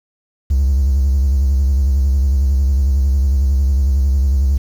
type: tone with vibrato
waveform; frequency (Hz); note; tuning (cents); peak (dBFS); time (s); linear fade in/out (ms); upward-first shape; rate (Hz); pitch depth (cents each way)
triangle; 67.8; C#2; -38; -8; 0.5-4.58; 10; sine; 11; 100
effects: tanh soft clip ceiling -6 dBFS + 7-bit